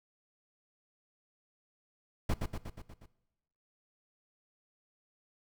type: noise with echo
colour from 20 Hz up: brown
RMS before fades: -29 dBFS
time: 2.29-2.34 s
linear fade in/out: 5 ms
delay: 120 ms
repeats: 6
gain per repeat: -4 dB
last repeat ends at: 3.06 s
effects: noise-tail reverb RT60 1.0 s tail -19 dB re dry